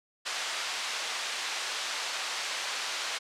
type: band-pass noise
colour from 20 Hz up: white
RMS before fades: -34 dBFS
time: 0.25-3.19 s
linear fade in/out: 20 ms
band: 720 to 5000 Hz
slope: 12 dB/octave
effects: low-pass 9000 Hz 12 dB/octave

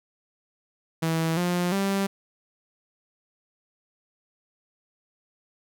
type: tone with pitch steps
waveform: sawtooth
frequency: 162.8 / 176.9 / 196.4 Hz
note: E3 / F3 / G3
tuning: -21 / +23 / +4 cents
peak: -19 dBFS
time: 1.02-2.07 s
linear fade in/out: 10 ms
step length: 350 ms
effects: none

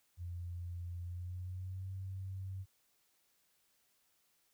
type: tone with pitch glide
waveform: sine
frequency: 87.31 to 95.21 Hz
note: F2 to G2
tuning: 0 to -50 cents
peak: -40 dBFS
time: 0.17-2.66 s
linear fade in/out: 50 ms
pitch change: +150 cents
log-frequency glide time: 1.03-1.91 s
effects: white hiss -75 dBFS RMS until 4.53 s

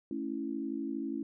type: chord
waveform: sine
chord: A major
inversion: none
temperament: equal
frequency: 220 / 277.2 / 329.6 Hz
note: A3 / C#4 / E4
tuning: 0 / 0 / 0 cents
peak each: -40 / -36 / -38 dBFS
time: 0.11-1.23 s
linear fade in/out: 2 ms
effects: none

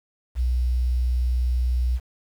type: tone with quantisation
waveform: sine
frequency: 61.74 Hz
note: B1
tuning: in tune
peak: -19 dBFS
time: 0.35-2 s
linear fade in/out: 50 ms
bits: 8
effects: none

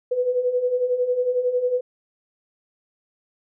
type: beating tone pair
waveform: sine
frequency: 488.4 / 499.4 Hz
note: B4 / B4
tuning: -19 / +19 cents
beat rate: 11 Hz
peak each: -26 / -20 dBFS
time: 0.11-1.81 s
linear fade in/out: 10 ms
effects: none

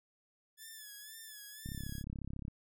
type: tone with vibrato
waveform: 5% pulse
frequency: 1724 Hz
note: A6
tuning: 36 cents flat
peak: -38 dBFS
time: 0.57-2.04 s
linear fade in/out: 50 ms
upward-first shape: sine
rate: 2 Hz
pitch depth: 70 cents each way
type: click train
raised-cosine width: 5 ms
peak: -30 dBFS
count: 29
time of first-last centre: 1.66-2.481 s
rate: 34.1 Hz
effects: none

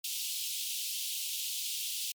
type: high-pass noise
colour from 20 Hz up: pink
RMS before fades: -36 dBFS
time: 0.04-2.12 s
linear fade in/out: 5 ms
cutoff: 2800 Hz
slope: 48 dB/octave
effects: MP3 96 kbps

